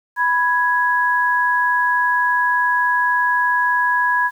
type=tone pair together; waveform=sine; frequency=987.8 / 1664.3 Hz; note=B5 / G#6; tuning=0 / +3 cents; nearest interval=major sixth; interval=903 cents; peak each=-17 dBFS; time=0.16-4.31 s; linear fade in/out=50 ms; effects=8-bit